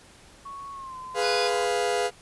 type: tone with pitch glide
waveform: sine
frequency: 1108.7 to 1028.5 Hz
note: C#6 to C6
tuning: 0 to -30 cents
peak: -36 dBFS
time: 0.45-1.66 s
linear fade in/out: 10 ms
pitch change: -130 cents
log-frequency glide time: 0.73-0.97 s
type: chord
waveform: 40% pulse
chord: F diminished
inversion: first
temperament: equal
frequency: 415.3 / 493.9 / 698.5 Hz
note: Ab4 / Cb5 / F5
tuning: 0 / 0 / 0 cents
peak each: -27 dBFS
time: 1.14-2.11 s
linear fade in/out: 50 ms
type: harmonic tone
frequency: 493.5 Hz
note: B4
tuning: 1 cent flat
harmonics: 1 / 3 / 5 / 7 / 9 / 10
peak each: -36 / -35 / -34 / -37 / -36 / -31 dBFS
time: 1.2-1.51 s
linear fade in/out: 50 ms
effects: pink hiss -52 dBFS RMS until 2.21 s + resampled to 24000 Hz